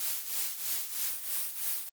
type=noise with tremolo; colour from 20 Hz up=blue; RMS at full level=-30 dBFS; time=0-1.89 s; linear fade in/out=2 ms; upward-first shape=triangle; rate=3.1 Hz; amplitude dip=75%; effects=Opus 48 kbps